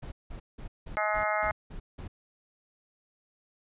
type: noise bursts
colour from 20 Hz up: brown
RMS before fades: -40 dBFS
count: 8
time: 0.02-2.08 s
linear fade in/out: 10 ms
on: 100 ms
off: 180 ms
type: harmonic tone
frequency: 211.5 Hz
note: G#3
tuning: 32 cents sharp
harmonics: 3 / 4 / 5 / 6 / 7 / 8 / 9 / 10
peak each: -31 / -32 / -42 / -32 / -37 / -39 / -40 / -34 dBFS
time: 0.97-1.51 s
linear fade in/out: 0 ms
effects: resampled to 8000 Hz